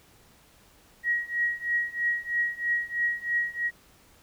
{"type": "tone with tremolo", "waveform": "sine", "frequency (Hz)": 1900, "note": "A#6", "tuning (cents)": 33, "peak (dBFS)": -21, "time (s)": [1.03, 3.71], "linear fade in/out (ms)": 50, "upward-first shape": "triangle", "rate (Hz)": 3.1, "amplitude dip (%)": 95, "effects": ["pink hiss -58 dBFS RMS until 4.22 s"]}